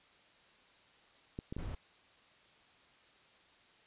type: clicks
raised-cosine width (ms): 3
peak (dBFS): -27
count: 3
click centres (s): 1.389 / 1.525 / 1.566
type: noise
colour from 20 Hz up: brown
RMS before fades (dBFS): -40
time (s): 1.58-1.75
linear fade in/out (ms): 5
effects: white hiss -64 dBFS RMS until 3.86 s + resampled to 8000 Hz